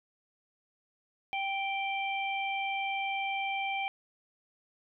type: harmonic tone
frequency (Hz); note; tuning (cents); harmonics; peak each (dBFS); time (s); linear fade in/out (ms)
784; G5; 0; 1 / 3 / 4; -33 / -34 / -41; 1.33-3.88; 0
effects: none